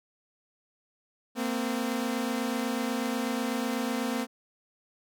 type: tone pair together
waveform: sawtooth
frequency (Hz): 229.2 / 257.3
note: A#3 / C4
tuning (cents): -29 / -29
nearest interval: major second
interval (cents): 200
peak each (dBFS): -27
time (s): 1.35-4.27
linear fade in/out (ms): 50
effects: none